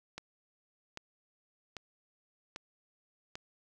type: click train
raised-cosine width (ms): 0.2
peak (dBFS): -24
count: 5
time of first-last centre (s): 0.18-3.355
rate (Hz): 1.26
effects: none